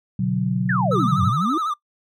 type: chord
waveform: sine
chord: B minor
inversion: none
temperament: equal with one note detuned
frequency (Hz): 123.47 / 144.64 / 185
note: B2 / D3 / F#3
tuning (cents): 0 / -26 / 0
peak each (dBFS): -24 / -26 / -21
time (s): 0.19-1.3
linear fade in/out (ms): 5
type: exponential two-way sweep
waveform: sine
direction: down then up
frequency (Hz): 1864.7 to 86.5 to 350.1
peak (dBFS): -20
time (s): 0.69-1.58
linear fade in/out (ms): 5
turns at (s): 1.23
type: tone with vibrato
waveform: triangle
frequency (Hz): 1244.5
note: D#6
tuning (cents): 0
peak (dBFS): -19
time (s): 0.91-1.74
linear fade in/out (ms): 10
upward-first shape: sine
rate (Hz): 12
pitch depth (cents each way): 96
effects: noise-tail reverb RT60 0.1 s tail -21 dB re dry